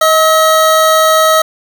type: tone pair together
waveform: square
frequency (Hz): 633.5 / 1284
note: D#5 / E6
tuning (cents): +31 / -46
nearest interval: octave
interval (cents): 1223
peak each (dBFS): -10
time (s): 0.01-1.42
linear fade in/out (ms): 5
effects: none